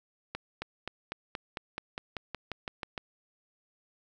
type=accelerating click train; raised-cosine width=0.3 ms; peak=-19 dBFS; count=14; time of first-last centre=0.35-2.978 s; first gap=270 ms; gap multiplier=0.95; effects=none